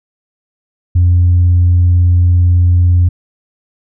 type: tone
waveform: sine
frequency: 88.2 Hz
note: F2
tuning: 18 cents sharp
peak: -4 dBFS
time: 0.95-3.09 s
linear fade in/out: 10 ms
effects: tanh soft clip ceiling -3 dBFS